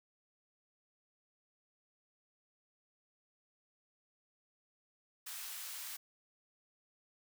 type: high-pass noise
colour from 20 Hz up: white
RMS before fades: -45 dBFS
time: 5.26-5.97 s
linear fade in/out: 10 ms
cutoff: 1100 Hz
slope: 12 dB/octave
effects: none